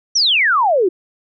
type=exponential sweep; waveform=sine; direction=down; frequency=6000 to 340.5 Hz; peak=-11 dBFS; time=0.15-0.89 s; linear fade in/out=10 ms; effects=none